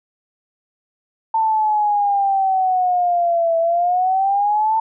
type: exponential two-way sweep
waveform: sine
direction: down then up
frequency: 896 to 659.3 to 896 Hz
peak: -14 dBFS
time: 1.34-4.8 s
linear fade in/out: 5 ms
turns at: 3.58 s
effects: none